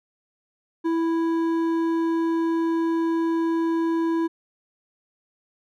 sine tone with hard clipping, 329.9 Hz, E4, 1 cent sharp, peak -22 dBFS, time 0.84-4.28 s, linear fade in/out 20 ms, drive 8 dB, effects none

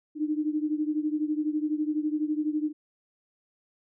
sine beating tone pair, 300.8 / 312.8 Hz, D4 / D#4, +42 / +9 cents, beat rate 12 Hz, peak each -27 / -30 dBFS, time 0.15-2.73 s, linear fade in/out 50 ms, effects none

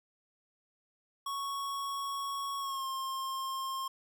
square tone with pitch glide, 1108.7 to 1065.4 Hz, C#6 to C6, 0 to +31 cents, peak -35 dBFS, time 1.26-3.88 s, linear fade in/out 5 ms, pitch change -69 cents, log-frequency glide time 2.59-2.86 s, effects none

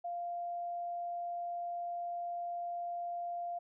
sine tone, 696 Hz, F5, 6 cents flat, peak -36 dBFS, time 0.04-3.59 s, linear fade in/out 10 ms, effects none

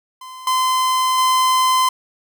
45% pulse tone with level steps, 1030 Hz, C6, 28 cents flat, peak -33 / -15 / -13 dBFS, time 0.21-1.89 s, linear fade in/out 5 ms, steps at 0.47 / 1.18 s, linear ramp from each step 2 ms, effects none

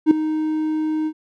triangle tone with ADSR envelope, 311.1 Hz, D#4, in tune, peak -3 dBFS, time 0.06-1.13 s, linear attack 50 ms, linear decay 3 ms, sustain -14 dB, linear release 64 ms, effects tanh soft clip ceiling 0 dBFS

